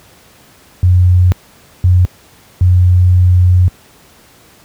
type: tone bursts at uneven times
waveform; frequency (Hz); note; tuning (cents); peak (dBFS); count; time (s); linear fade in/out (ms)
sine; 90.2; F#2; -44; -4; 3; 0.83-1.32 / 1.84-2.05 / 2.61-3.68; 0
effects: pink hiss -44 dBFS RMS until 4.64 s + high-pass 60 Hz 12 dB/octave